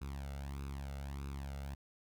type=tone with flanger; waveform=sawtooth; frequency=69.3 Hz; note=C#2; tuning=in tune; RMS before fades=-43 dBFS; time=0.01-1.75 s; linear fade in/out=10 ms; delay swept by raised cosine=0.78 to 1.45 ms; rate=1.6 Hz; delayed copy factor=+0.75; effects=none